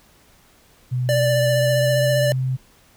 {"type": "tone with pitch glide", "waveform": "sine", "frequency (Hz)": [125.6, 129.88], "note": ["B2", "C3"], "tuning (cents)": [30, -12], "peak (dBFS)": -19, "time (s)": [0.91, 2.57], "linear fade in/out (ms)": 20, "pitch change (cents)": 58, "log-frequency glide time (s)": [1.43, 2.05]}
{"type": "tone with vibrato", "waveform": "square", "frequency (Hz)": 587.3, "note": "D5", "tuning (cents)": 0, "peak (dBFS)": -18, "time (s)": [1.09, 2.32], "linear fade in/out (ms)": 0, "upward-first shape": "triangle", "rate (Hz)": 15, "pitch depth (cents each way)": 24}
{"effects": ["pink hiss -54 dBFS RMS until 2.96 s"]}